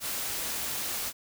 white noise, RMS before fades -33 dBFS, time 0-1.13 s, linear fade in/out 50 ms, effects none

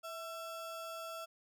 square ring-modulated tone, 1000 Hz, B5, 21 cents sharp, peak -40 dBFS, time 0.03-1.26 s, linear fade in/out 20 ms, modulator 346 Hz, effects none

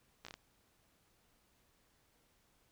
slowing click train, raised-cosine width 0.2 ms, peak -30 dBFS, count 5, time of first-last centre 0.25-0.34 s, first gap 15 ms, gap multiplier 1.28, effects pink hiss -73 dBFS RMS until 2.71 s

